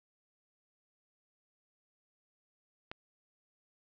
click, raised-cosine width 0.3 ms, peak -24 dBFS, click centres 2.915 s, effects low-pass 4000 Hz 12 dB/octave

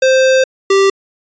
square tone pair in turn, 523.3 / 391.2 Hz, C5 / G4, 0 / -4 cents, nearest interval perfect fourth, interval 504 cents, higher first, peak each -8 dBFS, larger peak neither, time 0.02-0.44 / 0.7-0.9 s, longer first, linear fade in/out 5 ms, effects resampled to 16000 Hz

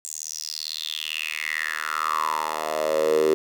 10% pulse tone with high-pass filter sweep, 77.78 Hz, D#2, in tune, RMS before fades -26 dBFS, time 0.05-3.34 s, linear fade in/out 0 ms, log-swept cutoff 7500 to 390 Hz, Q 6.8, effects none

